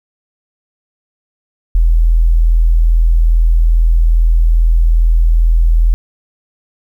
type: tone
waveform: sine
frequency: 41.2 Hz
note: E1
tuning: in tune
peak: -6 dBFS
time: 1.75-5.94 s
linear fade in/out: 0 ms
effects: 8-bit